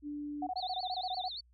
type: tone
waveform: sine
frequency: 293.2 Hz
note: D4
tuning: 3 cents flat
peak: -37 dBFS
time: 0.02-0.5 s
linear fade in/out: 50 ms
type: tone bursts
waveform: sine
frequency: 740 Hz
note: F#5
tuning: in tune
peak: -33 dBFS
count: 13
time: 0.42-1.284 s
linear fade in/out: 5 ms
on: 48 ms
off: 20 ms
type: tone with vibrato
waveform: sine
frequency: 4000 Hz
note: B7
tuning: 21 cents sharp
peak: -39 dBFS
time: 0.56-1.41 s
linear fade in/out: 10 ms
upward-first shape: sine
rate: 8.7 Hz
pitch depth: 210 cents each way
effects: added 60 Hz sine -62 dBFS peak until 1.53 s